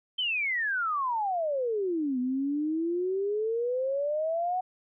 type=exponential two-way sweep; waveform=sine; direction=down then up; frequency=3144 to 246.9 to 748 Hz; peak=-26 dBFS; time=0.18-4.61 s; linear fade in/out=10 ms; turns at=2.19 s; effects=none